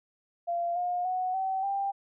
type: tone with pitch steps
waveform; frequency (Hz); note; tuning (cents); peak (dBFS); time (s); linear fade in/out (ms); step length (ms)
sine; 689 / 713.3 / 738.5 / 764.5 / 791.5; F5 / F5 / F#5 / G5 / G5; -24 / +36 / -3 / -44 / +17; -27; 0.47-1.92; 20; 290
effects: none